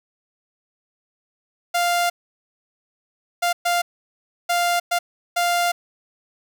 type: tone bursts at uneven times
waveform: sawtooth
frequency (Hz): 698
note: F5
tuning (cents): -1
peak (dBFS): -14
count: 6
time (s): 1.74-2.1 / 3.42-3.53 / 3.65-3.82 / 4.49-4.8 / 4.91-4.99 / 5.36-5.72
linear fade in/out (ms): 10
effects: none